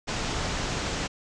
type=low-pass noise; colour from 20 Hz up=pink; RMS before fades=-30 dBFS; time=0.07-1.08 s; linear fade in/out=20 ms; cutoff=7500 Hz; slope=48 dB/octave; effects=none